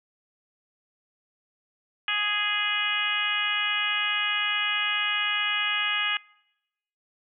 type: harmonic tone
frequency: 415.3 Hz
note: G#4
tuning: in tune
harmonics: 2 / 3 / 4 / 5 / 6 / 7 / 8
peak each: -40 / -33 / -30 / -32 / -30 / -29 / -36 dBFS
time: 2.08-6.17 s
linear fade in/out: 2 ms
effects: noise-tail reverb RT60 0.9 s tail -25 dB re dry